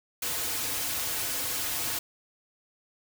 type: noise with comb filter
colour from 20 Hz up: white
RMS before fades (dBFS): -31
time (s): 0.22-1.99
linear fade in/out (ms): 5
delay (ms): 5.1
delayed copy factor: -0.95
effects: none